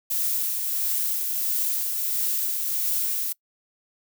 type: noise with tremolo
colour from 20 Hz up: violet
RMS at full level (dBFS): -24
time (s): 0.1-3.33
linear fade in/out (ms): 10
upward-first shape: triangle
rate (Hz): 1.5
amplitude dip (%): 35
effects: noise-tail reverb RT60 0.1 s tail -24 dB re dry